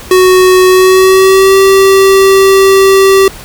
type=tone with pitch glide; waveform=square; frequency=370 to 387.5 Hz; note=F#4 to G4; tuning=0 to -20 cents; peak=-3 dBFS; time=0.11-3.28 s; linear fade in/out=2 ms; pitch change=+80 cents; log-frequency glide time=0.67-1.57 s; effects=added 45 Hz sine -36 dBFS peak until 3.44 s + pink hiss -29 dBFS RMS until 3.44 s